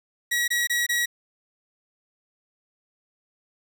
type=tone bursts; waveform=sawtooth; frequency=1916 Hz; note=A#6; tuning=47 cents sharp; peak=-18 dBFS; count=4; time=0.31-1.059 s; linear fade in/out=10 ms; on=170 ms; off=23 ms; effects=none